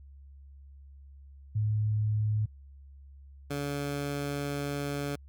sine / 15% pulse tone pair in turn, 107 / 142.83 Hz, A2 / D3, -48 / -48 cents, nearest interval perfect fourth, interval 500 cents, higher second, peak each -25 dBFS, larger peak neither, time 1.55-2.46 / 3.5-5.16 s, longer second, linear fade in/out 10 ms, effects added 69 Hz sine -48 dBFS peak until 5.28 s

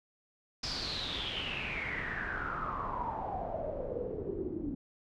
pink noise with low-pass filter sweep, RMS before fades -37 dBFS, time 0.63-4.75 s, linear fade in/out 5 ms, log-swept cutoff 5100 to 290 Hz, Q 8.5, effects none

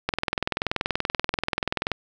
click train, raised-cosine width 0.3 ms, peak -7 dBFS, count 39, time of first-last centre 0.09-1.917 s, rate 20.8 Hz, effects none

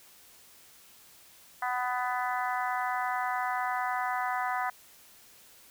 harmonic tone, 249.2 Hz, B3, 16 cents sharp, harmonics 3 / 4 / 5 / 6 / 7 / 8, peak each -32 / -34 / -36 / -38 / -39 / -40 dBFS, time 1.62-4.7 s, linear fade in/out 5 ms, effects white hiss -56 dBFS RMS until 5.7 s

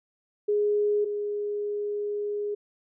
sine tone pair in turn, 415.3 / 413.4 Hz, G#4 / G#4, 0 / -8 cents, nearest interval unison, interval 8 cents, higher first, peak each -21 / -27 dBFS, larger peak first, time 0.48-1.05 / 1.05-2.55 s, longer second, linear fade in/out 10 ms, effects none

